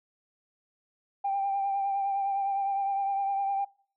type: tone with vibrato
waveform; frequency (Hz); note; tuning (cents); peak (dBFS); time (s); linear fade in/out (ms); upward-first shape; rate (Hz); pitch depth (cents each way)
sine; 790; G5; +13; -25; 1.24-3.65; 10; triangle; 9.8; 31
effects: noise-tail reverb RT60 0.5 s tail -25 dB re dry + tanh soft clip ceiling -21 dBFS